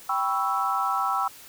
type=chord; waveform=sine; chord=C# half-diminished seventh; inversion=second; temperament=equal; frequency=784 / 987.8 / 1108.7 / 1318.5 Hz; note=G5 / B5 / C#6 / E6; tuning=0 / 0 / 0 / 0 cents; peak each=-28 / -30 / -30 / -26 dBFS; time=0.09-1.28 s; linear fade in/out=5 ms; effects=white hiss -47 dBFS RMS until 1.48 s